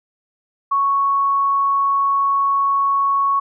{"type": "tone", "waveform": "sine", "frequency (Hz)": 1108.7, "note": "C#6", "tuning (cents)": 0, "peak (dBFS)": -14, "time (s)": [0.71, 3.4], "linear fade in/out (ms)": 10, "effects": []}